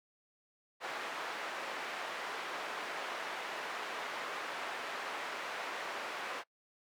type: band-pass noise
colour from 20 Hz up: white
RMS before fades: -41 dBFS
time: 0.8-6.44 s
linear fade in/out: 50 ms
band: 460 to 1800 Hz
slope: 12 dB/octave
effects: noise-tail reverb RT60 0.1 s tail -24 dB re dry